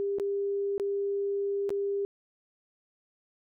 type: tone with dropouts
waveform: sine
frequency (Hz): 400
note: G4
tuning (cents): +35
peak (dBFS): -27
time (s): 0-2.05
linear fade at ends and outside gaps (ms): 0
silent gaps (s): 0.185-0.198 / 0.78-0.798 / 1.693-1.704
effects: none